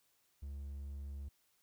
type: tone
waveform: triangle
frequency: 70 Hz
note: C#2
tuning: 18 cents sharp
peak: -40 dBFS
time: 0.42-1.29 s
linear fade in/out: 10 ms
effects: white hiss -75 dBFS RMS until 1.62 s